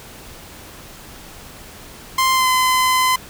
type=tone with pitch glide; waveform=sawtooth; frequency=1046.5 to 1023.8 Hz; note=C6 to C6; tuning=0 to -38 cents; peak=-10 dBFS; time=2.18-3.16 s; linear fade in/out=5 ms; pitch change=-38 cents; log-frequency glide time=2.33-2.48 s; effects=pink hiss -39 dBFS RMS until 3.29 s